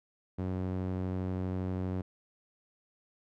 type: tone with band-pass filter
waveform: sawtooth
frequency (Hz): 92.5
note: F#2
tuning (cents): 0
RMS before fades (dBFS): -34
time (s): 0.38-2.02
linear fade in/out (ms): 10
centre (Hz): 230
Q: 0.61
effects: none